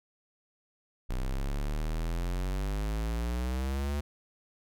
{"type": "exponential sweep", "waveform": "square", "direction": "up", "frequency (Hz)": [30.87, 73.42], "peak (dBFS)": -30, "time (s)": [1.09, 4.01], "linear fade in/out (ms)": 10, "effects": []}